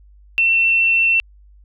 sine tone with frequency modulation, 2697 Hz, E7, 39 cents sharp, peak -12 dBFS, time 0.38-1.2 s, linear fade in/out 0 ms, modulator 31.7 Hz, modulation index 0.24, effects added 50 Hz sine -44 dBFS peak until 1.64 s

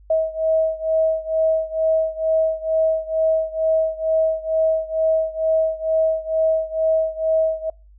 sine beating tone pair, 639 / 641.2 Hz, D#5 / E5, +46 / -48 cents, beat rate 2.2 Hz, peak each -19 / -21 dBFS, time 0.1-7.7 s, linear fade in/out 5 ms, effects noise-tail reverb RT60 0.3 s tail -26 dB re dry + added 50 Hz sine -45 dBFS peak until 7.98 s

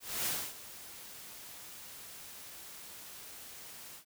white noise with ADSR envelope, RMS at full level -33 dBFS, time 0-4.05 s, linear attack 260 ms, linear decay 270 ms, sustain -16 dB, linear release 97 ms, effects none

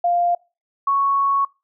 sine tone pair in turn, 698.5 / 1108.8 Hz, F5 / C#6, 0 / 0 cents, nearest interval minor sixth, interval 800 cents, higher second, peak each -15 dBFS, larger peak neither, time 0.04-0.35 / 0.87-1.45 s, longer second, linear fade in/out 5 ms, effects noise-tail reverb RT60 0.3 s tail -25 dB re dry

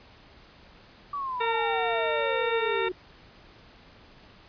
sine exponential sweep, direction down, 1164 to 361 Hz, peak -29 dBFS, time 1.13-2.92 s, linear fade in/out 5 ms
harmonic tone, 458 Hz, A#4, 31 cents flat, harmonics 1 / 2 / 3 / 4 / 5 / 6 / 8, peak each -29 / -32 / -34 / -35 / -36 / -37 / -38 dBFS, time 1.4-2.89 s, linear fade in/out 10 ms
effects pink hiss -53 dBFS RMS until 4.48 s + resampled to 11025 Hz

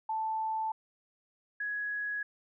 sine tone pair in turn, 880 / 1672.3 Hz, A5 / G#6, 0 / +12 cents, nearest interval major seventh, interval 1112 cents, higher second, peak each -30 / -32 dBFS, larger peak first, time 0.09-0.72 / 1.6-2.23 s, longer neither, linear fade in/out 5 ms, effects none

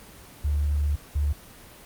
sine tone pair in turn, 73 / 73 Hz, D2 / D2, -10 / -10 cents, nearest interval unison, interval 0 cents, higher neither, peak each -21 dBFS, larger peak neither, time 0.44-0.96 / 1.15-1.33 s, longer first, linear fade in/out 10 ms, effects pink hiss -47 dBFS RMS until 1.85 s + Opus 24 kbps

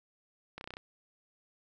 clicks, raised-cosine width 0.3 ms, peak -26 dBFS, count 7, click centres 0.58 / 0.611 / 0.642 / 0.675 / 0.706 / 0.738 / 0.769 s, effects none

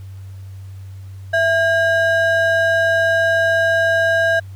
triangle ring-modulated tone, 1139 Hz, C#6, 47 cents sharp, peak -8 dBFS, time 1.33-4.4 s, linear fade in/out 10 ms, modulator 477 Hz, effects added 96 Hz sine -31 dBFS peak until 4.55 s + pink hiss -53 dBFS RMS until 4.55 s

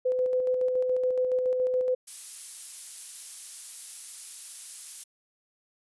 sine tone with tremolo, 507 Hz, B4, 45 cents sharp, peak -22 dBFS, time 0.05-1.95 s, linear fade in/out 10 ms, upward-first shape square, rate 7.1 Hz, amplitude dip 30%
violet noise, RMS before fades -36 dBFS, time 2.07-5.04 s, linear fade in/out 10 ms
effects resampled to 24000 Hz

